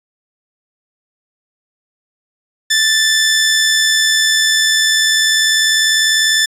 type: tone with amplitude modulation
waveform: 15% pulse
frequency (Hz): 1760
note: A6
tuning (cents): 0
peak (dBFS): -3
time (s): 2.7-6.46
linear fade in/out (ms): 10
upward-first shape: sine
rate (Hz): 80.2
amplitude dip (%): 25
effects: resampled to 32000 Hz